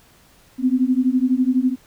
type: beating tone pair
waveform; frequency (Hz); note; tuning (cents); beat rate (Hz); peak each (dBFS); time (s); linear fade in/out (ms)
sine; 250 / 262; B3 / C4; +21 / +2; 12; -18; 0.58-1.76; 50
effects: pink hiss -53 dBFS RMS until 1.86 s